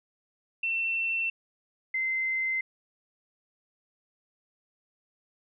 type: tone pair in turn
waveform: sine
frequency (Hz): 2694 / 2071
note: E7 / C7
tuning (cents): +37 / -18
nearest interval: perfect fourth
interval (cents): 455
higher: first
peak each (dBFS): -26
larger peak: neither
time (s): 0.63-1.3 / 1.94-2.61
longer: neither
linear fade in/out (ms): 5
effects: none